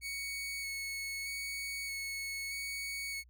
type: tone with vibrato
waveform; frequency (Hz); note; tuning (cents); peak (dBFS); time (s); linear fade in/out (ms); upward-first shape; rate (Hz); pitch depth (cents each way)
sawtooth; 2217; C#7; 0; -34; 0.01-3.24; 50; square; 0.8; 11
effects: added 60 Hz sine -58 dBFS peak until 3.29 s